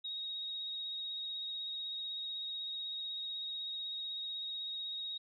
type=tone with vibrato; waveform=sine; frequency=3765 Hz; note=A#7; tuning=16 cents sharp; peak=-38 dBFS; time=0.04-5.18 s; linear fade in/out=10 ms; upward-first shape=sine; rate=16 Hz; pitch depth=19 cents each way; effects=none